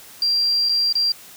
sine tone with dropouts, 4743 Hz, D8, 16 cents sharp, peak -16 dBFS, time 0.22-1.12 s, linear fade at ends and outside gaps 2 ms, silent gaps 0.689-0.693 / 0.926-0.953 s, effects white hiss -43 dBFS RMS until 1.36 s

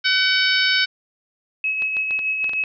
harmonic tone, 755 Hz, F#5, 35 cents sharp, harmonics 2 / 3 / 4 / 5 / 6 / 7, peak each -20 / -22 / -23 / -24 / -25 / -25 dBFS, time 0.04-0.86 s, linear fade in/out 20 ms
sine tone with tremolo, 2569 Hz, E7, 45 cents flat, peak -18 dBFS, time 1.64-2.64 s, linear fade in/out 2 ms, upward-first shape sine, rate 6.5 Hz, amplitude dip 40%
clicks, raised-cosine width 0.3 ms, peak -19 dBFS, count 8, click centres 1.822 / 1.968 / 2.109 / 2.191 / 2.443 / 2.494 / 2.534 / 2.638 s
effects none

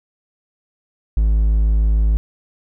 triangle tone, 53.4 Hz, G#1, 49 cents sharp, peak -10 dBFS, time 1.17-2.17 s, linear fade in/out 0 ms, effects none

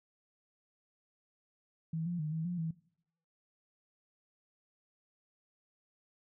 sine tone with pitch steps, 161.7 / 174.3 / 153.2 / 160.7 / 176.7 / 162.5 Hz, E3 / F3 / D#3 / E3 / F3 / E3, -33 / -3 / -27 / -44 / +21 / -24 cents, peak -33 dBFS, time 1.93-2.71 s, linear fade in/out 5 ms, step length 130 ms, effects noise-tail reverb RT60 0.7 s tail -21 dB re dry

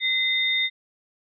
sine tone pair together, 2051 / 3654 Hz, C7 / A#7, -35 / -35 cents, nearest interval minor seventh, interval 1000 cents, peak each -23 dBFS, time 0-0.7 s, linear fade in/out 50 ms, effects none

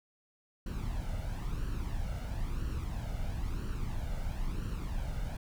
brown noise with flanger, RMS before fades -35 dBFS, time 0.66-5.37 s, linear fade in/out 5 ms, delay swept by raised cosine 0.69 to 1.42 ms, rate 1 Hz, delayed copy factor +0.6, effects none

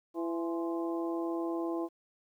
harmonic tone with a mistuned harmonic, 167.4 Hz, E3, 27 cents sharp, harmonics 2 / 3 / 4 / 5 / 6, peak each -32 / -42 / -41 / -45 / -44 dBFS, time 0.14-1.89 s, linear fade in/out 50 ms, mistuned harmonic 6, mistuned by +66 cents, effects 11-bit

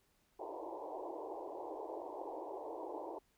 pink band-pass noise, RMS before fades -45 dBFS, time 0.39-3.19 s, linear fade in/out 10 ms, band 310 to 1000 Hz, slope 96 dB/octave, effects pink hiss -75 dBFS RMS until 3.37 s

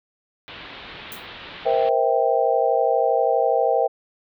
white low-pass noise, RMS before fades -39 dBFS, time 0.48-1.89 s, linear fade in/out 0 ms, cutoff 3800 Hz, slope 48 dB/octave
violet noise with exponential decay, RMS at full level -32 dBFS, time 1.12-1.27 s, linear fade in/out 1 ms, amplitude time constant 31 ms
sine chord, C dominant seventh, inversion third, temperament just, 470.9 / 523.3 / 654.1 / 784.9 Hz, Bb4 / C5 / E5 / G5, +18 / 0 / -14 / +2 cents, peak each -22 dBFS, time 1.65-3.88 s, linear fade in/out 20 ms
effects none

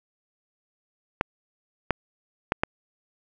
clicks, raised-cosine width 0.5 ms, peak -6 dBFS, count 4, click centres 1.211 / 1.907 / 2.521 / 2.635 s, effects none

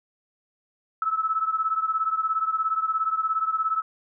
sine beating tone pair, 1300 / 1317 Hz, E6 / E6, -24 / -2 cents, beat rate 17 Hz, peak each -24 / -27 dBFS, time 1.02-3.82 s, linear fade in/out 2 ms, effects none

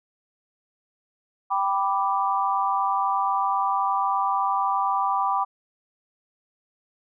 sine chord, G major, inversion none, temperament equal, 784 / 987.8 / 1174.7 Hz, G5 / B5 / D6, 0 / 0 / 0 cents, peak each -25 dBFS, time 1.5-5.45 s, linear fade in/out 20 ms, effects none

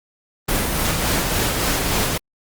pink noise with tremolo, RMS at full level -19 dBFS, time 0.48-2.18 s, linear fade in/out 10 ms, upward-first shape sine, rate 3.5 Hz, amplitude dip 30%, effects Opus 24 kbps

